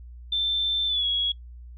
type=tone with pitch glide; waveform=sine; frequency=3552 to 3333 Hz; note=A7 to G#7; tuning=+16 to +5 cents; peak=-22 dBFS; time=0.32-1.32 s; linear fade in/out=5 ms; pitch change=-111 cents; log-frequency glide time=0.87-1.06 s; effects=noise-tail reverb RT60 0.1 s tail -20 dB re dry + added 60 Hz sine -40 dBFS peak until 1.77 s